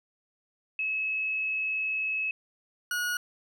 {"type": "tone pair in turn", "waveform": ["sine", "40% pulse"], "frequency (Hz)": [2581, 1452.2], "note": ["E7", "F#6"], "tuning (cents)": [-37, -33], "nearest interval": "minor seventh", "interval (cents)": 996, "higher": "first", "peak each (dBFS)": -27, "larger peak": "neither", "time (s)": [[0.79, 2.31], [2.91, 3.17]], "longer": "first", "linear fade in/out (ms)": 2, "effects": []}